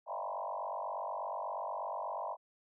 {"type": "tone with frequency modulation", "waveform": "sine", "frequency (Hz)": 810, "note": "G#5", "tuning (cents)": -43, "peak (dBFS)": -36, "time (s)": [0.06, 2.37], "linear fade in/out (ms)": 50, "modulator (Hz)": 48.3, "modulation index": 4.6, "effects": []}